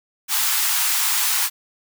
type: high-pass noise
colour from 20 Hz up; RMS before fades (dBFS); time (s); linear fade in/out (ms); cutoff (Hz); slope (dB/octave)
white; -20; 0.28-1.5; 50; 790; 48
effects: none